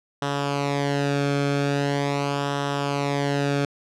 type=tone with flanger; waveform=sawtooth; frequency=141.7 Hz; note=C#3; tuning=38 cents sharp; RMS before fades=-24 dBFS; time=0.22-3.65 s; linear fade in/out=2 ms; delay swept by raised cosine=0.44 to 1.05 ms; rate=0.42 Hz; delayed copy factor=-0.7; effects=low-pass 6000 Hz 12 dB/octave